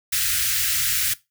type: band-stop noise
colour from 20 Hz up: white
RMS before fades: -22 dBFS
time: 0.12-1.14 s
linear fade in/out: 10 ms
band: 140 to 1400 Hz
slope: 48 dB/octave
effects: noise-tail reverb RT60 0.2 s tail -18 dB re dry